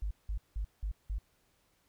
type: tone bursts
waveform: sine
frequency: 50.9 Hz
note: G#1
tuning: 34 cents flat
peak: -31 dBFS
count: 5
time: 0.02-1.185 s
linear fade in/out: 5 ms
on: 89 ms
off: 180 ms
effects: tanh soft clip ceiling -27 dBFS + pink hiss -72 dBFS RMS until 1.88 s